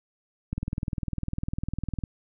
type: click train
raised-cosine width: 5 ms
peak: -16 dBFS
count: 31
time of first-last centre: 0.53-2.038 s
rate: 19.9 Hz
effects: none